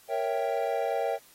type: chord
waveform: triangle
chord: A# diminished seventh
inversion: none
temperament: equal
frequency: 466.2 / 554.4 / 659.3 / 784 Hz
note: A#4 / C#5 / E5 / G5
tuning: 0 / 0 / 0 / 0 cents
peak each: -30 dBFS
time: 0.08-1.19 s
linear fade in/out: 50 ms
effects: white hiss -57 dBFS RMS until 1.34 s + AAC 48 kbps